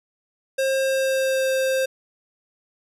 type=tone with pitch glide; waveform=square; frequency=534 to 527.3 Hz; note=C5 to C5; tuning=+35 to +13 cents; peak=-20 dBFS; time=0.58-1.86 s; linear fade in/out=10 ms; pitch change=-22 cents; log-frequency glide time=0.79-1.5 s; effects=resampled to 32000 Hz + 9-bit